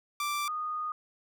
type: tone pair in turn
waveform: sawtooth / sine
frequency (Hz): 1174.7 / 1234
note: D6 / D#6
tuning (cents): 0 / -15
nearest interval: minor second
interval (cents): 85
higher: second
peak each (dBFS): -26 / -31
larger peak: first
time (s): 0.2-0.48 / 0.48-0.92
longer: second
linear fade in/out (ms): 2
effects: none